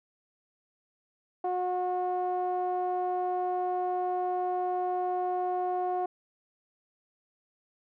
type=tone with low-pass filter; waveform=sawtooth; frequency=362.8 Hz; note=F#4; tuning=34 cents flat; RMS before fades=-30 dBFS; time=1.44-6.06 s; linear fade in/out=5 ms; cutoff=800 Hz; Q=4.5; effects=none